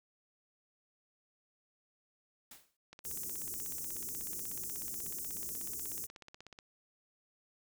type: noise with exponential decay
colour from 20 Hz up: white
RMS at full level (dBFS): -49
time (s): 2.51-2.77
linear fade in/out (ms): 5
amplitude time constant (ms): 56
type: click train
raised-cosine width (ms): 0.2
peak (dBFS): -33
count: 61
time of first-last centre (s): 2.93-6.589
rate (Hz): 16.4
type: band-stop noise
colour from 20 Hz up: white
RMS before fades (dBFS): -41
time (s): 3.04-6.07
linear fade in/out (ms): 20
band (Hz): 450 to 5800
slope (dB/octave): 48
effects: none